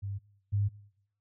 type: tone pair in turn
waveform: sine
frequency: 99.6 / 101.58 Hz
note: G2 / G#2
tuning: +28 / -38 cents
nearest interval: unison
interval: 34 cents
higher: second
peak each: -33 / -25 dBFS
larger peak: second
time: 0.02-0.19 / 0.52-0.69 s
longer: neither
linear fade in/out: 20 ms
effects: noise-tail reverb RT60 0.8 s tail -23 dB re dry